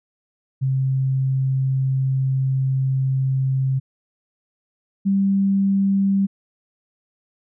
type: tone pair in turn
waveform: sine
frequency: 132.9 / 196.1 Hz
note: C3 / G3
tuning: +27 / +1 cents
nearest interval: perfect fifth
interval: 674 cents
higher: second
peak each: -17 / -15 dBFS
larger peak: second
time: 0.61-3.8 / 5.05-6.27 s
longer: first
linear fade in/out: 20 ms
effects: none